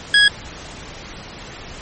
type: tone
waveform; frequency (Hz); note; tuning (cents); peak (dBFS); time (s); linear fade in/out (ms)
25% pulse; 1661.2; G#6; 0; -5; 0.14-0.28; 2
effects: pink hiss -35 dBFS RMS until 1.81 s + MP3 32 kbps